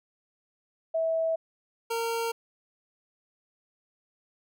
sine / 25% pulse tone pair in turn, 651 / 460.3 Hz, E5 / A#4, -22 / -22 cents, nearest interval tritone, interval 600 cents, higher first, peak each -24 dBFS, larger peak neither, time 0.94-1.36 / 1.9-2.32 s, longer neither, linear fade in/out 10 ms, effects none

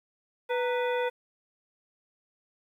harmonic tone with a mistuned harmonic, 493.9 Hz, B4, in tune, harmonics 1 / 2 / 3 / 4 / 5 / 7, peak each -27 / -33 / -37 / -39 / -41 / -44 dBFS, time 0.49-1.1 s, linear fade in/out 20 ms, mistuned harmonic 2, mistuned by -110 cents, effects 10-bit

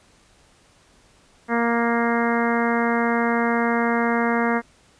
harmonic tone, 234 Hz, A#3, 7 cents sharp, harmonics 1 / 2 / 3 / 4 / 5 / 6 / 7 / 8 / 9, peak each -22 / -25 / -27 / -28 / -29 / -30 / -30 / -31 / -32 dBFS, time 1.48-4.62 s, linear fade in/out 50 ms, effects pink hiss -56 dBFS RMS until 4.99 s + resampled to 22050 Hz

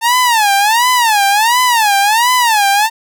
sawtooth tone with vibrato, 893 Hz, A5, 25 cents sharp, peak -5 dBFS, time 0.01-2.9 s, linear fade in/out 50 ms, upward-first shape sine, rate 1.4 Hz, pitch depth 210 cents each way, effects none

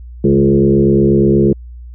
sine tone with frequency modulation, 277.2 Hz, C#4, in tune, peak -7 dBFS, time 0.24-1.53 s, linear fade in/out 5 ms, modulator 68.3 Hz, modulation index 2.3, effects added 60 Hz sine -29 dBFS peak until 1.94 s

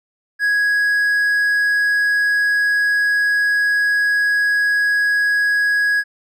triangle tone, 1662 Hz, G#6, 1 cent sharp, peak -12 dBFS, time 0.39-6.04 s, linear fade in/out 50 ms, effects none

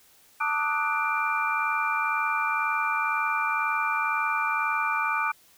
sine tone cluster, 889 / 1173 / 1255 / 1478 / 2369 Hz, A5 / D6 / D#6 / F#6 / D7, +18 / -2 / +15 / -2 / +14 cents, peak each -30 dBFS, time 0.4-5.32 s, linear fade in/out 10 ms, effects white hiss -58 dBFS RMS until 5.57 s

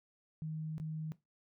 sine tone with dropouts, 156.8 Hz, D#3, 14 cents sharp, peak -37 dBFS, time 0.42-1.12 s, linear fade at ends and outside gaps 0 ms, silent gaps 0.781-0.799 s, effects noise-tail reverb RT60 0.2 s tail -17 dB re dry

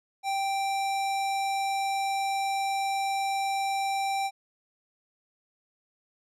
square tone, 784 Hz, G5, in tune, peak -27 dBFS, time 0.23-4.31 s, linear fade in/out 50 ms, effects low-pass 10000 Hz 12 dB/octave

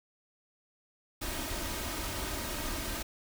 pink noise with comb filter, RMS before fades -36 dBFS, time 1.21-3.03 s, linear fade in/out 10 ms, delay 3.2 ms, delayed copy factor +0.55, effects none

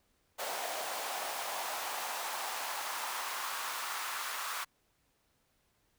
pink noise with high-pass filter sweep, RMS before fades -38 dBFS, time 0.38-4.65 s, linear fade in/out 20 ms, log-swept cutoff 660 to 1200 Hz, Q 2.2, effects pink hiss -74 dBFS RMS until 5.98 s

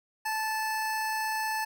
25% pulse tone, 874 Hz, A5, 12 cents flat, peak -25 dBFS, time 0.25-1.65 s, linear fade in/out 10 ms, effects none

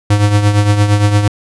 square tone with tremolo, 103.3 Hz, G#2, 9 cents flat, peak -6 dBFS, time 0.1-1.28 s, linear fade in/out 5 ms, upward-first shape triangle, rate 8.7 Hz, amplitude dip 65%, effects resampled to 24000 Hz

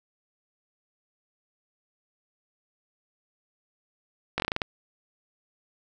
slowing click train, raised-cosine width 0.3 ms, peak -10 dBFS, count 8, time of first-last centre 4.38-4.618 s, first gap 19 ms, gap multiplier 1.19, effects none

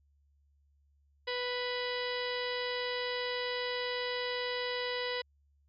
harmonic tone with a mistuned harmonic, 493.9 Hz, B4, in tune, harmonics 1 / 2 / 3 / 4 / 5 / 6 / 7 / 8 / 9 / 10, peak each -36 / -42 / -47 / -39 / -50 / -43 / -47 / -43 / -51 / -46 dBFS, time 1.27-5.22 s, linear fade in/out 10 ms, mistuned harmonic 7, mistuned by -56 cents, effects added 71 Hz sine -66 dBFS peak until 5.68 s

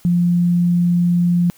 sine tone, 174.61 Hz, F3, in tune, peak -12 dBFS, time 0.05-1.5 s, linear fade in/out 0 ms, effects white hiss -50 dBFS RMS until 1.57 s

